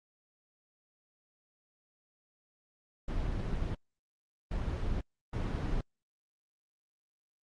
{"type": "noise bursts at uneven times", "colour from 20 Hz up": "brown", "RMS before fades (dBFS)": -33, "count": 3, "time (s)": [[3.08, 3.75], [4.51, 5.01], [5.33, 5.81]], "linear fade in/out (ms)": 5, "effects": ["low-pass 5000 Hz 12 dB/octave", "Opus 24 kbps"]}